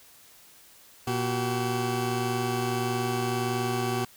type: tone pair together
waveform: 20% pulse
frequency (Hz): 119.7 / 380.7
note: A#2 / F#4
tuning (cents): +46 / +49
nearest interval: octave + minor sixth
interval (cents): 2003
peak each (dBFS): -24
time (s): 1.07-4.05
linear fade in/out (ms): 5
effects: white hiss -54 dBFS RMS until 4.16 s